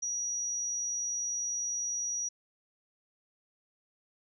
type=tone; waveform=sine; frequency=5790 Hz; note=F#8; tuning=38 cents flat; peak=-31 dBFS; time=0.02-2.29 s; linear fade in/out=10 ms; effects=none